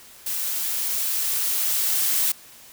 blue noise with level ramp, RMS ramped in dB -27 to -21 dBFS, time 0.26-2.32 s, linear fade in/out 5 ms, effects white hiss -47 dBFS RMS until 2.72 s

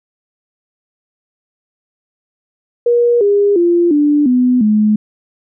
sine tone with pitch steps, 477.4 / 406.1 / 345.5 / 293.9 / 250 / 212.7 Hz, A#4 / G#4 / F4 / D4 / B3 / G#3, +41 / -39 / -19 / +1 / +21 / +42 cents, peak -8 dBFS, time 2.86-4.96 s, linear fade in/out 5 ms, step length 350 ms, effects none

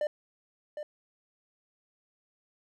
triangle tone with echo, 598 Hz, D5, 31 cents sharp, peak -25 dBFS, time 0.01-0.07 s, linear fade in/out 2 ms, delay 760 ms, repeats 1, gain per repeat -8 dB, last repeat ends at 0.83 s, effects none

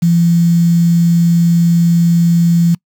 sine tone with quantisation, 170 Hz, F3, 46 cents flat, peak -7 dBFS, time 0.02-2.75 s, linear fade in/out 10 ms, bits 5, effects noise-tail reverb RT60 0.1 s tail -26 dB re dry

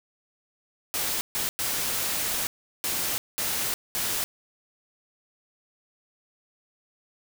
white noise bursts at uneven times, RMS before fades -28 dBFS, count 6, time 0.94-1.21 / 1.35-1.49 / 1.59-2.47 / 2.84-3.18 / 3.38-3.74 / 3.95-4.24 s, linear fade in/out 0 ms, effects none

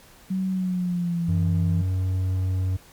sine tone with pitch glide, 188.5 to 166.01 Hz, F#3 to E3, +32 to +13 cents, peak -22 dBFS, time 0.3-1.82 s, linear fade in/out 10 ms, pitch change -219 cents, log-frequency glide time 0.5-1.37 s
triangle tone, 93.2 Hz, F#2, 13 cents sharp, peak -19 dBFS, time 1.28-2.77 s, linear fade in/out 10 ms
effects pink hiss -51 dBFS RMS until 2.92 s + MP3 96 kbps

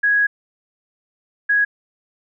sine tone pair in turn, 1661.2 / 1661.2 Hz, G#6 / G#6, 0 / 0 cents, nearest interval unison, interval 0 cents, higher neither, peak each -13 dBFS, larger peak neither, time 0.03-0.27 / 1.49-1.65 s, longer first, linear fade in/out 10 ms, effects none

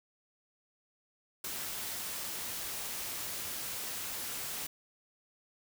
white noise with ADSR envelope, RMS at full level -36 dBFS, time 1.44-4.67 s, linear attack 5 ms, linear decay 8 ms, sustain -3 dB, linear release 7 ms, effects none

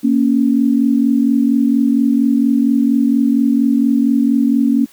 sine tone pair together, 233.9 / 278.2 Hz, A#3 / C#4, +6 / +6 cents, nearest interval minor third, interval 300 cents, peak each -13 dBFS, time 0.03-4.86 s, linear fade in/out 20 ms, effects white hiss -47 dBFS RMS until 4.92 s

